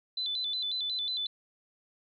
sine tone with vibrato, 3751 Hz, A#7, 10 cents sharp, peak -30 dBFS, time 0.17-1.27 s, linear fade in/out 5 ms, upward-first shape square, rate 5.5 Hz, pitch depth 120 cents each way, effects none

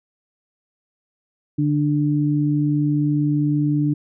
sine tone pair together, 146.83 / 295.7 Hz, D3 / D4, 0 / +12 cents, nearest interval octave, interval 1212 cents, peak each -19 dBFS, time 1.58-3.94 s, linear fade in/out 10 ms, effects none

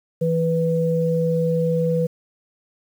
sine tone pair together, 164.55 / 493.9 Hz, E3 / B4, -3 / 0 cents, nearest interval octave + perfect fifth, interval 1903 cents, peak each -20 dBFS, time 0.21-2.07 s, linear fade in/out 10 ms, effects 8-bit

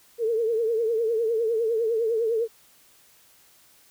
sine tone with vibrato, 453.2 Hz, A#4, 49 cents flat, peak -21 dBFS, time 0.18-2.48 s, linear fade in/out 50 ms, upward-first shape triangle, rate 9.9 Hz, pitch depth 97 cents each way, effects white hiss -57 dBFS RMS until 3.9 s

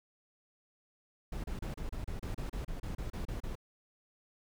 brown noise bursts, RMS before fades -38 dBFS, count 15, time 1.32-3.554 s, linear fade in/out 5 ms, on 120 ms, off 31 ms, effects none

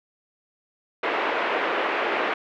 pink band-pass noise, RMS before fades -25 dBFS, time 1.03-2.34 s, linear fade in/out 5 ms, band 370 to 2600 Hz, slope 24 dB/octave, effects none

